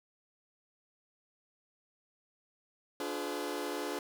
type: chord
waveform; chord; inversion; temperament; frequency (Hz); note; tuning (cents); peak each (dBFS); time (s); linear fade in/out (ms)
sawtooth; D diminished seventh; none; just; 293.7 / 352.4 / 422.9 / 507.5; D4 / F4 / Ab4 / Cb5; 0 / +16 / +31 / +47; -36 / -37 / -36 / -38; 3-3.99; 2
effects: none